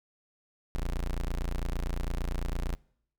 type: tone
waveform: 30% pulse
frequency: 28.82 Hz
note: A#0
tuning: 19 cents flat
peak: -27 dBFS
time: 0.75-2.75 s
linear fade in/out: 0 ms
effects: noise-tail reverb RT60 0.7 s tail -24 dB re dry